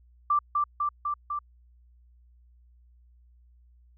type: tone with echo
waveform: sine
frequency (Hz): 1174.7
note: D6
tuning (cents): 0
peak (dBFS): -20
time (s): 0.3-0.39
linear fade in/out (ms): 5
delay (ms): 250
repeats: 4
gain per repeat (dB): -2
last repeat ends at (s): 1.39
effects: added 60 Hz sine -55 dBFS peak until 3.97 s